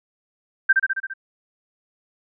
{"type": "tone with echo", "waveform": "sine", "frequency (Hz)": 1568, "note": "G6", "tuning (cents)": 0, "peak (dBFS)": -10, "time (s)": [0.69, 0.73], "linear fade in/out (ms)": 10, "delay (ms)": 68, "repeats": 6, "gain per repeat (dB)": -3, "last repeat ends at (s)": 1.138, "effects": []}